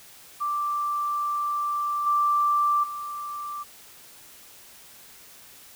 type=tone with level steps; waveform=sine; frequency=1174.7 Hz; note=D6; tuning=in tune; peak=-24 / -19 / -31 dBFS; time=0.4-3.64 s; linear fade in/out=20 ms; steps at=2.06 / 2.83 s; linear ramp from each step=10 ms; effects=white hiss -49 dBFS RMS until 5.75 s